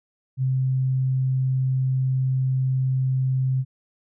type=tone; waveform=sine; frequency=130.81 Hz; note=C3; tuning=in tune; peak=-19 dBFS; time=0.37-3.65 s; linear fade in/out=50 ms; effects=none